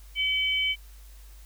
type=tone pair together; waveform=sine; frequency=2289 / 3055 Hz; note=D7 / G7; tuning=-45 / -45 cents; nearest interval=perfect fourth; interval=500 cents; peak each=-26 dBFS; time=0.15-0.76 s; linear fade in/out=50 ms; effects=added 50 Hz sine -45 dBFS peak until 1.45 s + white hiss -57 dBFS RMS until 1.45 s